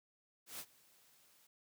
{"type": "noise with ADSR envelope", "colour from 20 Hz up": "white", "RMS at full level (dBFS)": -45, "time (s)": [0.46, 1.47], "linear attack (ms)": 130, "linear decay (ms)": 61, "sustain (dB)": -23, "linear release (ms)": 5, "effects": ["high-pass 80 Hz 12 dB/octave"]}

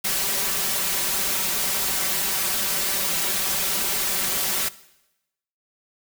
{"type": "noise with comb filter", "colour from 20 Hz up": "white", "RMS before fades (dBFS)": -24, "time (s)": [0.04, 4.69], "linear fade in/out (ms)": 10, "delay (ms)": 5.2, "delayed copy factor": 0.9, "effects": ["noise-tail reverb RT60 0.9 s tail -18 dB re dry"]}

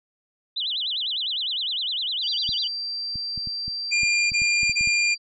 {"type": "tone with vibrato", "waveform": "sine", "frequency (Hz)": 3449, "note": "A7", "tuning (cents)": -35, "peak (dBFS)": -24, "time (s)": [0.56, 2.68], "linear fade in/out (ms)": 10, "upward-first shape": "sine", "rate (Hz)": 9.9, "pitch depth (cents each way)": 290}
{"type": "tone", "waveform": "sine", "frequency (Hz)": 4699, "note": "D8", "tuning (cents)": 0, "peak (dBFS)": -27, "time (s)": [2.21, 5.18], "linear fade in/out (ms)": 50}
{"type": "clicks", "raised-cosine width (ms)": 5, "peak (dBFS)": -25, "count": 12, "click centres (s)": [2.491, 3.157, 3.377, 3.473, 3.68, 4.033, 4.319, 4.419, 4.632, 4.696, 4.81, 4.874]}
{"type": "tone bursts", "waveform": "square", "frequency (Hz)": 2406, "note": "D7", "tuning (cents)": 41, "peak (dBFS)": -20, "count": 3, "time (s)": [3.91, 5.152], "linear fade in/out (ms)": 20, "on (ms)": 400, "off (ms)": 21}
{"effects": ["resampled to 22050 Hz"]}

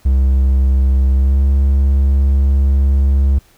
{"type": "tone with pitch glide", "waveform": "triangle", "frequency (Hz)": [66.2, 68.46], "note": ["C2", "C#2"], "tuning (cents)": [21, -21], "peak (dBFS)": -7, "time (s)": [0.05, 3.39], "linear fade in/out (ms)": 10, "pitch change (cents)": 58, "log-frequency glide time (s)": [1.15, 1.41], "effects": ["pink hiss -51 dBFS RMS until 3.57 s"]}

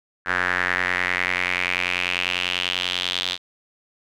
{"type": "tone with band-pass filter sweep", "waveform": "square", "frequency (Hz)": 45.1, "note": "F#1", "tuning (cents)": -44, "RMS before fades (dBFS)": -24, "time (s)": [0.25, 3.38], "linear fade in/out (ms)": 50, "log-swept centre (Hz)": [1600, 3600], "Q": 4.2, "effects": []}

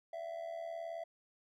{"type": "tone with amplitude modulation", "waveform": "triangle", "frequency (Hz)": 666, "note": "E5", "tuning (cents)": 18, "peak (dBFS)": -35, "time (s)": [0.13, 1.04], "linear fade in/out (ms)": 5, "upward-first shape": "sine", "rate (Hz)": 79.1, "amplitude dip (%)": 70, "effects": []}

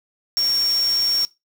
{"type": "tone in noise", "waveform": "sine", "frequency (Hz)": 5520, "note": "F8", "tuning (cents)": -21, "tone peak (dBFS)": -17, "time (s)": [0.37, 1.25], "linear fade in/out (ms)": 0, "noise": "white", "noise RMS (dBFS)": -33, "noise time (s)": [0.37, 1.25], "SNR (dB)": 13, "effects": ["noise-tail reverb RT60 0.2 s tail -19 dB re dry"]}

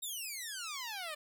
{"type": "exponential sweep", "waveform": "10% pulse", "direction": "down", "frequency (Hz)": [3783, 587.3], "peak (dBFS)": -31, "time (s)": [0.02, 1.15], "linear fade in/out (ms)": 10, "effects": []}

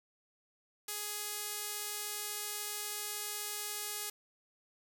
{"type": "tone with band-pass filter", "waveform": "sawtooth", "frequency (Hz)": 416.4, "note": "G#4", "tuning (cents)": 5, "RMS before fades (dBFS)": -40, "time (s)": [0.88, 4.1], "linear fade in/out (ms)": 5, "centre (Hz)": 12000, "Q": 0.67, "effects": []}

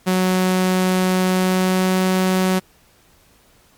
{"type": "tone with pitch glide", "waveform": "sawtooth", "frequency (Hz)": [185, 186.39], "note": ["F#3", "F#3"], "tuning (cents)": [0, 13], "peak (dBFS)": -11, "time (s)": [0.06, 2.6], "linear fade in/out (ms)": 20, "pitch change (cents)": 13, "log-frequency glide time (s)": [1.28, 2.03], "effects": ["pink hiss -54 dBFS RMS until 3.77 s", "MP3 96 kbps"]}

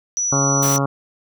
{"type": "tone", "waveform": "sine", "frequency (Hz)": 5900, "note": "F#8", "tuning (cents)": -6, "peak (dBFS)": -18, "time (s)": [0.17, 0.78], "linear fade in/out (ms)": 0}
{"type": "harmonic tone", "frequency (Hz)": 138.59, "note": "C#3", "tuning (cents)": 0, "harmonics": [1, 2, 3, 4, 5, 6, 7, 8, 9, 10], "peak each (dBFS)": [-20, -23, -28, -26, -30, -30, -32, -27, -31, -31], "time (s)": [0.32, 0.86], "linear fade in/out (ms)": 5}
{"type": "noise", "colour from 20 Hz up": "white", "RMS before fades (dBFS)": -26, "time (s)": [0.62, 0.77], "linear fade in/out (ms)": 10}
{"effects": []}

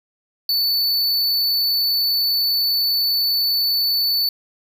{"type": "tone", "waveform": "square", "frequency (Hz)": 4485, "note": "C#8", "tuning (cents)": 19, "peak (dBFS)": -17, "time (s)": [0.49, 4.29], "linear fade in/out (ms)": 2, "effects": []}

